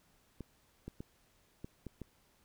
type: clicks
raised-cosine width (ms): 3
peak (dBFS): -30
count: 6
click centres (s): 0.407 / 0.88 / 1.005 / 1.645 / 1.867 / 2.017
effects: pink hiss -70 dBFS RMS until 2.44 s